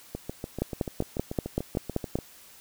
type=two click trains; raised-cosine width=2 ms; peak=-19 / -12 dBFS; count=15 / 9; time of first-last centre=0.15-2.188 / 0.62-2.156 s; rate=6.87 / 5.21 Hz; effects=white hiss -52 dBFS RMS until 2.6 s